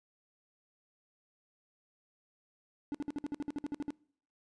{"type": "tone bursts", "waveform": "triangle", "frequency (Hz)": 290, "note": "D4", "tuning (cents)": -22, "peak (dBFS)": -31, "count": 13, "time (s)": [2.92, 3.905], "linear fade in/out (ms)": 0, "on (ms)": 25, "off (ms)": 55, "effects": ["noise-tail reverb RT60 0.6 s tail -25 dB re dry", "resampled to 22050 Hz"]}